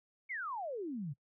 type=exponential sweep; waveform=sine; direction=down; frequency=2262 to 130.8 Hz; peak=-37 dBFS; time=0.29-1.14 s; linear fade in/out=20 ms; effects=noise-tail reverb RT60 0.1 s tail -23 dB re dry